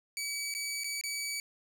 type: tone with dropouts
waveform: 15% pulse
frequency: 2282 Hz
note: C#7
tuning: 50 cents sharp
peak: -27 dBFS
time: 0.17-1.4 s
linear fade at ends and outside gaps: 1 ms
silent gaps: 0.54-0.549 / 0.836-0.843 / 1.012-1.037 s
effects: none